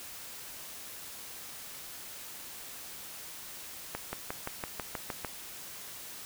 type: accelerating click train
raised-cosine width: 0.5 ms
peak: -19 dBFS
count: 9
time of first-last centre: 3.95-5.248 s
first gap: 180 ms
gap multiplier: 0.97
effects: white hiss -45 dBFS RMS until 6.25 s